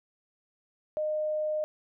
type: tone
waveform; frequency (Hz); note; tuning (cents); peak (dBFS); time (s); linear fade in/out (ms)
sine; 613; D#5; -26; -27; 0.97-1.64; 0
effects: none